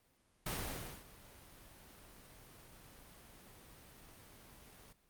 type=noise with ADSR envelope; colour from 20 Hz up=pink; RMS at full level=-38 dBFS; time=0.46-4.93 s; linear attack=4 ms; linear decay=570 ms; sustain=-20 dB; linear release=8 ms; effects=pink hiss -73 dBFS RMS until 5.09 s + Opus 32 kbps